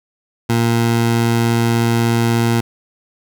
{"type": "tone", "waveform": "20% pulse", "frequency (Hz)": 116.54, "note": "A#2", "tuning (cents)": 0, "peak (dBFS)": -8, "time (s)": [0.49, 2.61], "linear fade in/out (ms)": 10, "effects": []}